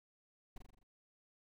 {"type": "noise with echo", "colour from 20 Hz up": "brown", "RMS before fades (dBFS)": -45, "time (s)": [0.56, 0.58], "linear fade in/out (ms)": 5, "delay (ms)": 42, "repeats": 6, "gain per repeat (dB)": -4, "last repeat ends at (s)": 0.832, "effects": []}